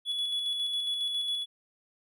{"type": "tone with tremolo", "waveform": "triangle", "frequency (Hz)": 3400, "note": "G#7", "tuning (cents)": 40, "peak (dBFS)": -26, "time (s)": [0.05, 1.46], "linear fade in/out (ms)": 50, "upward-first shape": "square", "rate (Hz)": 7.3, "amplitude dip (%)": 30, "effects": []}